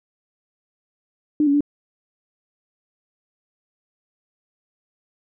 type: tone with pitch steps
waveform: sine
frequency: 299.9 / 282.6 / 290.3 Hz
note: D4 / C#4 / D4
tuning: +36 / +34 / -20 cents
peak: -14 dBFS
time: 1.4-1.607 s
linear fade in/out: 2 ms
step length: 69 ms
effects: none